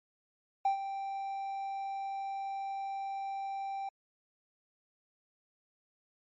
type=tone with ADSR envelope; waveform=triangle; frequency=784 Hz; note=G5; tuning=in tune; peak=-21 dBFS; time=0.65-3.89 s; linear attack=5 ms; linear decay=110 ms; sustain=-12 dB; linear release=4 ms; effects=tanh soft clip ceiling -20 dBFS + MP3 32 kbps